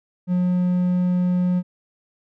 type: tone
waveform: triangle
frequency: 179.8 Hz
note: F#3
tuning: 49 cents flat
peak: -15 dBFS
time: 0.27-1.63 s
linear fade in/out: 50 ms
effects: none